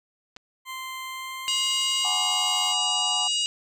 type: clicks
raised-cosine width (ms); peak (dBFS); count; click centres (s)
0.2; -25; 2; 0.364 / 0.368
type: tone with pitch glide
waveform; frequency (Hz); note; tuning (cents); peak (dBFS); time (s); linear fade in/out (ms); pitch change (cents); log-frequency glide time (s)
20% pulse; 1043 to 1069.8; C6 to C6; -6 to +38; -28; 0.65-2.75; 50; +44; 1.02-2.52
type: harmonic tone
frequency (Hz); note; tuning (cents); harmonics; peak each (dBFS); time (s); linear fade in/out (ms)
957; A#5; +45; 3 / 4 / 5 / 6 / 7 / 8 / 9; -24 / -33 / -33 / -38 / -38 / -32 / -40; 1.48-3.46; 0
type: chord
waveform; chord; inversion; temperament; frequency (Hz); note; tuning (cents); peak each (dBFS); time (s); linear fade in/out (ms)
sine; G# half-diminished seventh; third; equal with one note detuned; 740 / 830.6 / 987.8 / 1167.9; F#5 / G#5 / B5 / D6; 0 / 0 / 0 / -10; -33 / -33 / -38 / -37; 2.04-3.28; 10
effects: none